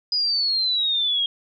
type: exponential sweep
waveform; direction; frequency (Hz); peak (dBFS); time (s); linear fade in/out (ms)
sine; down; 4978 to 3241; -19; 0.12-1.26; 2
effects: none